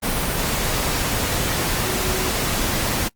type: tone in noise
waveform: sine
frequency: 371.8 Hz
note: F#4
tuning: 8 cents sharp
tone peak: -28 dBFS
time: 1.84-2.32 s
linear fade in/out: 20 ms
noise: pink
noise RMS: -22 dBFS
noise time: 0.02-3.09 s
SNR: -9 dB
effects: noise-tail reverb RT60 0.1 s tail -22 dB re dry + Opus 32 kbps